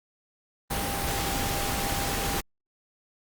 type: tone in noise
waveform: sine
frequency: 796 Hz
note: G5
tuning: 26 cents sharp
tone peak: -35 dBFS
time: 0.7-2.41 s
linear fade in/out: 10 ms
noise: pink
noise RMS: -29 dBFS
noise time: 0.7-2.41 s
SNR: -9 dB
effects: Opus 32 kbps